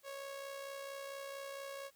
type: tone with amplitude modulation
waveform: sawtooth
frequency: 552 Hz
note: C#5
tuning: 7 cents flat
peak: -38 dBFS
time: 0.03-1.91 s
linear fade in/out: 50 ms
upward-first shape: sine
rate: 64.4 Hz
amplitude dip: 45%
effects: white hiss -70 dBFS RMS until 1.95 s